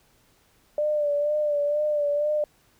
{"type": "tone with vibrato", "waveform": "sine", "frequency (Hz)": 591, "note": "D5", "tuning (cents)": 11, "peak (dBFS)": -21, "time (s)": [0.78, 2.44], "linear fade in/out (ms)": 2, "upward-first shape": "sine", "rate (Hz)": 2.1, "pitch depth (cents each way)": 39, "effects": ["pink hiss -62 dBFS RMS until 2.79 s"]}